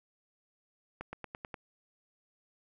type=accelerating click train; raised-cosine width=0.5 ms; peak=-25 dBFS; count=6; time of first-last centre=1.01-1.542 s; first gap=120 ms; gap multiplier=0.94; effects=none